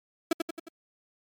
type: tone with echo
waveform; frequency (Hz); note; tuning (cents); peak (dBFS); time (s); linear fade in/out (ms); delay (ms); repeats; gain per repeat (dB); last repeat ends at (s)
35% pulse; 329.6; E4; 0; -19; 0.31-0.33; 5; 89; 4; -5; 0.686
effects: MP3 96 kbps